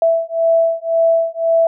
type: beating tone pair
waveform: sine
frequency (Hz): 660 / 661.9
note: E5 / E5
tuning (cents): +2 / +7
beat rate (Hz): 1.9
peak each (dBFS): -15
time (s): 0.02-1.67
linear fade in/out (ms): 2
effects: none